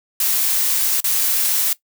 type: noise with dropouts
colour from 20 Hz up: blue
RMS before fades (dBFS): -18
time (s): 0.2-1.73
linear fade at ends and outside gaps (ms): 2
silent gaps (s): 1.004-1.042
effects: noise-tail reverb RT60 0.1 s tail -18 dB re dry